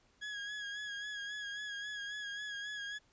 30% pulse tone with vibrato, 1661.2 Hz, G#6, in tune, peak -37 dBFS, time 0.21-2.99 s, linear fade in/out 20 ms, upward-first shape sine, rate 3.7 Hz, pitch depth 38 cents each way, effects pink hiss -70 dBFS RMS until 3.12 s + resampled to 16000 Hz

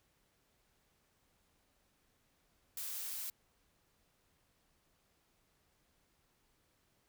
blue noise, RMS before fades -42 dBFS, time 2.77-3.3 s, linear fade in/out 2 ms, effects pink hiss -75 dBFS RMS until 7.08 s

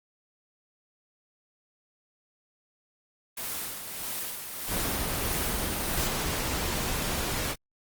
white noise with tremolo, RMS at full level -33 dBFS, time 3.37-6.08 s, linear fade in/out 5 ms, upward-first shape sine, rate 1.6 Hz, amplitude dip 45%
pink noise, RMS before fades -30 dBFS, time 4.67-7.56 s, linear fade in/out 50 ms
effects Opus 24 kbps

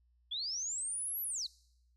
sine linear two-way sweep, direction up then down, 3290 to 11980 to 3686 Hz, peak -35 dBFS, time 0.31-1.47 s, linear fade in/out 10 ms, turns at 1.22 s, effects noise-tail reverb RT60 0.8 s tail -23 dB re dry + added 60 Hz sine -67 dBFS peak until 1.96 s

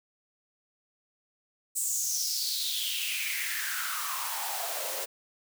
white noise with high-pass filter sweep, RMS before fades -32 dBFS, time 1.75-5.06 s, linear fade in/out 20 ms, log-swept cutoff 8200 to 490 Hz, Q 5.5, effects none

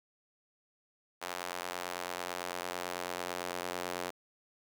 sawtooth tone with high-pass filter sweep, 89 Hz, F2, 33 cents sharp, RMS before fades -39 dBFS, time 1.21-4.11 s, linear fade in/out 20 ms, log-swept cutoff 760 to 480 Hz, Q 0.88, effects none

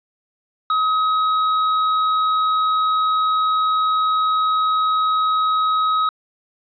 sine tone with hard clipping, 1270 Hz, D#6, 35 cents sharp, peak -17 dBFS, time 0.7-6.09 s, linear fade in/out 2 ms, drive 6 dB, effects resampled to 11025 Hz

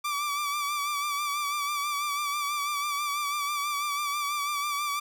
sawtooth tone with vibrato, 1164 Hz, D6, 16 cents flat, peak -24 dBFS, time 0.04-5 s, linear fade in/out 10 ms, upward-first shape sine, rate 6.1 Hz, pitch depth 42 cents each way, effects none

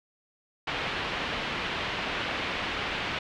white low-pass noise, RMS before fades -32 dBFS, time 0.67-3.19 s, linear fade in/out 5 ms, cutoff 3200 Hz, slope 24 dB/octave, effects none

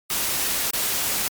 white noise with dropouts, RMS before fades -24 dBFS, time 0.1-1.28 s, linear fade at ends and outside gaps 1 ms, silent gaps 0.707-0.734 s, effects MP3 96 kbps

